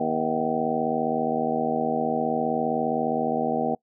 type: harmonic tone with a mistuned harmonic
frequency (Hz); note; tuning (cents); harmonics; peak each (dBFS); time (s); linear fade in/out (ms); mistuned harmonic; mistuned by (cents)
79.5; D#2; +38; 2 / 3 / 4 / 5 / 6 / 7 / 8 / 9 / 10; -37 / -28 / -34 / -34 / -29 / -39 / -30 / -34 / -28; 0-3.75; 5; 10; -54
effects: noise-tail reverb RT60 0.1 s tail -23 dB re dry